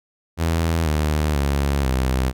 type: tone with pitch steps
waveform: sawtooth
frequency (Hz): 82.41 / 76.01 / 70.1 / 64.66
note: E2 / D#2 / C#2 / C2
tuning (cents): 0 / -40 / +20 / -20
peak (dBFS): -14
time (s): 0.37-2.33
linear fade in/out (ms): 50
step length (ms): 490
effects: none